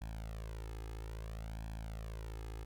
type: tone with flanger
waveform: sawtooth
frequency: 54.8 Hz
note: A1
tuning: 6 cents flat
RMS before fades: -44 dBFS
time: 0.01-2.65 s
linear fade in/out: 10 ms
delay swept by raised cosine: 1.2 to 2.4 ms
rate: 0.6 Hz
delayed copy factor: +0.85
effects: none